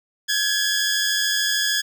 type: tone pair together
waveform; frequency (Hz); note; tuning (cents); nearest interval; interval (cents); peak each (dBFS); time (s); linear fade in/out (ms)
15% pulse; 1600 / 1693.2; G6 / G#6; +35 / +33; minor second; 98; -19 / -14; 0.28-1.82; 20
effects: none